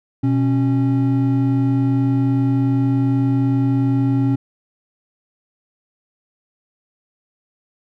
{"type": "tone pair together", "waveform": "triangle", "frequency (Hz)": [123.47, 273.9], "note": ["B2", "C#4"], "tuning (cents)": [0, -21], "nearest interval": "octave + major second", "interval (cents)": 1379, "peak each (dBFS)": -15, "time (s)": [0.23, 4.36], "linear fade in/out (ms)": 10, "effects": []}